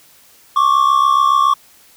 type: tone pair together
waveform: triangle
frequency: 1093 / 1160.1 Hz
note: C#6 / D6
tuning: -25 / -22 cents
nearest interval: minor second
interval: 103 cents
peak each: -11 dBFS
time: 0.56-1.54 s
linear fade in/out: 5 ms
effects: white hiss -48 dBFS RMS until 1.96 s